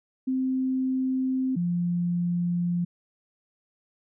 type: tone pair in turn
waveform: sine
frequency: 260.4 / 174.4 Hz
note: C4 / F3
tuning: -8 / -2 cents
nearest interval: perfect fifth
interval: 694 cents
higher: first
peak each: -23 dBFS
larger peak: neither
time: 0.27-1.56 / 1.56-2.85 s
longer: neither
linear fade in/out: 10 ms
effects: none